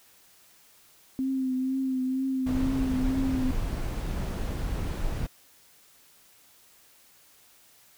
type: tone with vibrato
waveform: sine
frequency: 261.6 Hz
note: C4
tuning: in tune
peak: -25 dBFS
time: 1.19-3.51 s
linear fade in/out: 0 ms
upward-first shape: triangle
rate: 2.1 Hz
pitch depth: 38 cents each way
type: noise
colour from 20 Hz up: brown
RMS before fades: -30 dBFS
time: 2.46-5.27 s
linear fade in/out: 10 ms
effects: white hiss -58 dBFS RMS until 7.97 s